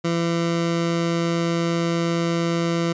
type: tone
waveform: 20% pulse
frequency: 168.6 Hz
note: E3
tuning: 39 cents sharp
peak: -15 dBFS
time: 0.04-2.93 s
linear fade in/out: 10 ms
effects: resampled to 16000 Hz